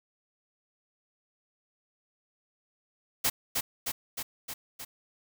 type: noise with echo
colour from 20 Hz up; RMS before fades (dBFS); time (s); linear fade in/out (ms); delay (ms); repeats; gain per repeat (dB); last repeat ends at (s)
white; -26; 3.24-3.3; 10; 310; 5; -3; 4.85
effects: none